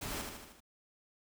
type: noise with echo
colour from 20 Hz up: pink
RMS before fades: -40 dBFS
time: 0.01-0.22 s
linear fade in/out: 10 ms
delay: 77 ms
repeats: 5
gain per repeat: -4 dB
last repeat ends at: 0.605 s
effects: none